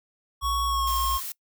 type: tone with pitch glide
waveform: square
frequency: 1112 to 1076 Hz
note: C#6 to C6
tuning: +5 to +48 cents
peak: -25 dBFS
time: 0.41-1.21 s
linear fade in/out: 50 ms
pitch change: -57 cents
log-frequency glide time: 0.66-0.93 s
type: tone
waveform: sine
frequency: 58.8 Hz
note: A#1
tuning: 16 cents sharp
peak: -29 dBFS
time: 0.42-1.18 s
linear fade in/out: 20 ms
type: noise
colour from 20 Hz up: blue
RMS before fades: -34 dBFS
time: 0.87-1.32 s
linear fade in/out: 2 ms
effects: noise-tail reverb RT60 0.1 s tail -23 dB re dry